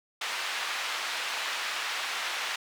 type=band-pass noise; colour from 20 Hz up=white; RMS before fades=-33 dBFS; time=0.21-2.56 s; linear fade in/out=5 ms; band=890 to 3100 Hz; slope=12 dB/octave; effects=none